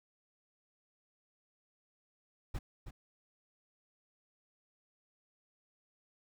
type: noise with echo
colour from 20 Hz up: brown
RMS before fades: -36 dBFS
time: 2.54-2.59 s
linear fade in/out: 10 ms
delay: 320 ms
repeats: 1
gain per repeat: -9 dB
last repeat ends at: 2.91 s
effects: none